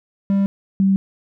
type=tone pair in turn; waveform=triangle / sine; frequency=197.3 / 193.69 Hz; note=G3 / G3; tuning=+11 / -21 cents; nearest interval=unison; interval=32 cents; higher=first; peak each=-12 / -12 dBFS; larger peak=neither; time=0.3-0.46 / 0.8-0.96 s; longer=neither; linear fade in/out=0 ms; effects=none